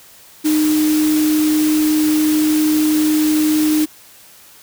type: tone in noise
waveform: sine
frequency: 306.9 Hz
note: D#4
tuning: 24 cents flat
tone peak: -12 dBFS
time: 0.44-3.86 s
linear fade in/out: 20 ms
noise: white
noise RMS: -25 dBFS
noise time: 0.44-3.86 s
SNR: +10 dB
effects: white hiss -44 dBFS RMS until 4.62 s